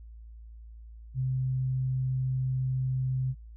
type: tone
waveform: sine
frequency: 130 Hz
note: C3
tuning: 11 cents flat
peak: -26 dBFS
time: 1.14-3.35 s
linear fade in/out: 50 ms
effects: added 56 Hz sine -44 dBFS peak until 3.56 s